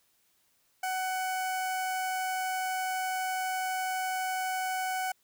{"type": "tone with notch filter", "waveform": "sawtooth", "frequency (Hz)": 748, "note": "F#5", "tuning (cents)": 19, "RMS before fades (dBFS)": -32, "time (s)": [0.83, 5.12], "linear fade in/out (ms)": 5, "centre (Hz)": 3800, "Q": 1.8, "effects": ["white hiss -70 dBFS RMS until 5.23 s"]}